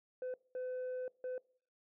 sine tone bursts at uneven times, 507 Hz, B4, 45 cents sharp, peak -35 dBFS, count 3, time 0.22-0.34 / 0.55-1.08 / 1.24-1.38 s, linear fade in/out 2 ms, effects noise-tail reverb RT60 0.5 s tail -24 dB re dry + tanh soft clip ceiling -37 dBFS

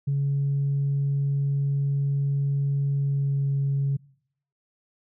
sine tone with pitch glide, 140 to 138.71 Hz, C#3 to C#3, +18 to +1 cents, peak -20 dBFS, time 0.07-3.97 s, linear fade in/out 10 ms, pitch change -17 cents, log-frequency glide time 2.92-3.49 s, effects noise-tail reverb RT60 0.7 s tail -25 dB re dry + tanh soft clip ceiling -18 dBFS

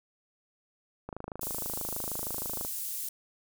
click train, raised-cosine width 1 ms, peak -24 dBFS, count 42, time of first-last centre 1.09-2.649 s, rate 26.3 Hz
pink high-pass noise, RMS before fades -36 dBFS, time 1.41-3.09 s, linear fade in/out 5 ms, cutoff 11000 Hz, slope 12 dB/octave
effects none

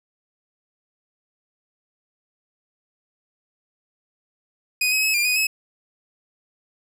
sawtooth tone with pitch steps, 2493 / 2548 / 2574 / 2397 / 2487 / 2575 Hz, D#7 / D#7 / E7 / D7 / D#7 / E7, +3 / +41 / -42 / +35 / -1 / -41 cents, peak -15 dBFS, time 4.81-5.47 s, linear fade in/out 5 ms, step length 110 ms, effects none

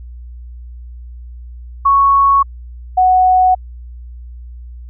sine tone pair in turn, 1108.7 / 740 Hz, C#6 / F#5, 0 / 0 cents, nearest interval perfect fifth, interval 700 cents, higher first, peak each -7 dBFS, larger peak neither, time 1.85-2.43 / 2.97-3.55 s, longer neither, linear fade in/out 10 ms, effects added 60 Hz sine -29 dBFS peak until 4.89 s

